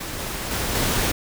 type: noise with level steps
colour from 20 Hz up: pink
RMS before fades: -31 / -29 / -25 / -22 dBFS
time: 0-1.12 s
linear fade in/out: 10 ms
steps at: 0.19 / 0.51 / 0.75 s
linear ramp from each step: 2 ms
effects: none